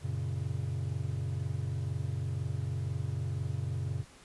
triangle chord, F# major, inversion none, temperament equal, 92.5 / 116.54 / 138.59 Hz, F#2 / A#2 / C#3, 0 / 0 / 0 cents, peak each -34 dBFS, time 0.01-4.05 s, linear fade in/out 50 ms, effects pink hiss -56 dBFS RMS until 4.24 s + resampled to 24000 Hz

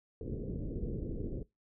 pink low-pass noise, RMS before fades -38 dBFS, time 0.21-1.43 s, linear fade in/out 2 ms, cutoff 490 Hz, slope 48 dB/octave, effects noise-tail reverb RT60 0.2 s tail -22 dB re dry

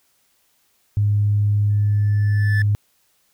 sine tone, 103.3 Hz, G#2, 9 cents flat, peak -14 dBFS, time 0.97-2.75 s, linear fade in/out 0 ms
triangle tone with exponential growth, 1747 Hz, A6, 13 cents flat, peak -18 dBFS, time 1.7-2.62 s, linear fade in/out 2 ms, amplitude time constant 200 ms
effects tanh soft clip ceiling -7 dBFS + white hiss -63 dBFS RMS until 3.33 s

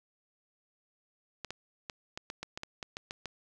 clicks, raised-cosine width 0.2 ms, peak -21 dBFS, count 12, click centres 1.447 / 1.506 / 1.898 / 2.175 / 2.301 / 2.43 / 2.575 / 2.634 / 2.828 / 2.969 / 3.109 / 3.257 s, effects none

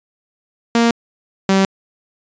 sawtooth tone pair in turn, 233.1 / 193.04 Hz, A#3 / G3, 0 / -26 cents, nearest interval minor third, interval 326 cents, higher first, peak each -7 dBFS, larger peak neither, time 0.75-0.91 / 1.49-1.65 s, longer neither, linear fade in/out 2 ms, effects resampled to 16000 Hz

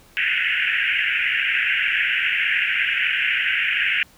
white band-pass noise, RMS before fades -21 dBFS, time 0.17-4.03 s, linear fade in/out 0 ms, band 1500 to 2900 Hz, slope 96 dB/octave, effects pink hiss -52 dBFS RMS until 4.17 s

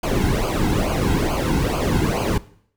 brown noise with flanger, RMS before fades -20 dBFS, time 0.03-2.38 s, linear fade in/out 5 ms, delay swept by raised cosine 0.53 to 1.73 ms, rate 2.3 Hz, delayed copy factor -0.8, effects noise-tail reverb RT60 0.6 s tail -19 dB re dry

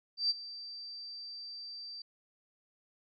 sine tone with ADSR envelope, 4670 Hz, D8, 11 cents flat, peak -25 dBFS, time 0.17-2.02 s, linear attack 130 ms, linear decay 27 ms, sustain -17 dB, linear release 4 ms, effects none

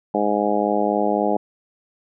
harmonic tone, 103.83 Hz, G#2, in tune, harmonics 2 / 3 / 4 / 5 / 6 / 7 / 8, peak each -25 / -25 / -25 / -25 / -25 / -25 / -25 dBFS, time 0.14-1.37 s, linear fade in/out 5 ms, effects none

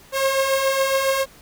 sawtooth beating tone pair, 533 / 540.2 Hz, C5 / C#5, +32 / -45 cents, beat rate 7.2 Hz, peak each -21 / -15 dBFS, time 0.12-1.26 s, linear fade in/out 50 ms, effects pink hiss -48 dBFS RMS until 1.41 s

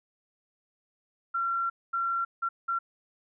sine tone bursts at uneven times, 1366 Hz, F6, 39 cents flat, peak -26 dBFS, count 4, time 1.34-1.7 / 1.93-2.25 / 2.42-2.49 / 2.68-2.79 s, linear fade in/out 10 ms, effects none

